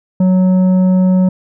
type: tone with tanh clipping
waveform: sine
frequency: 185 Hz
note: F#3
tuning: in tune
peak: -9 dBFS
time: 0.2-1.29 s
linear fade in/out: 5 ms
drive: 8 dB
effects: none